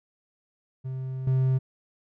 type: tone with level steps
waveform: triangle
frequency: 130.81 Hz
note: C3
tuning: in tune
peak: -28 / -18 dBFS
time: 0.84-1.59 s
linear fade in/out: 20 ms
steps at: 1.27 s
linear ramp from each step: 2 ms
effects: none